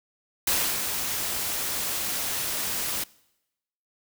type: noise with ADSR envelope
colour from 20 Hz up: white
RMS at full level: -23 dBFS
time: 0.47-3.04 s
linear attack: 4 ms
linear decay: 300 ms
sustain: -6 dB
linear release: 7 ms
effects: noise-tail reverb RT60 0.9 s tail -23 dB re dry